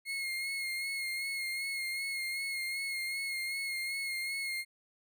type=tone with vibrato; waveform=35% pulse; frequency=2153 Hz; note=C7; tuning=49 cents sharp; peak=-32 dBFS; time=0.05-4.65 s; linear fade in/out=50 ms; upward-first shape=sine; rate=2.6 Hz; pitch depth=32 cents each way; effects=none